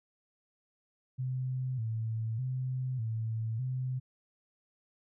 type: tone with vibrato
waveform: sine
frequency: 120 Hz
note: B2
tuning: 49 cents flat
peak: -31 dBFS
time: 1.18-4 s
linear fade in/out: 20 ms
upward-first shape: square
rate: 0.83 Hz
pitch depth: 120 cents each way
effects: none